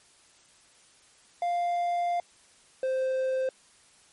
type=tone pair in turn; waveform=triangle; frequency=698.5 / 522.2 Hz; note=F5 / C5; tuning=0 / -3 cents; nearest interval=perfect fourth; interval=503 cents; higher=first; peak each=-23 / -23 dBFS; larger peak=neither; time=1.42-2.2 / 2.83-3.49 s; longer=first; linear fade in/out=2 ms; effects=white hiss -59 dBFS RMS until 4.12 s + MP3 48 kbps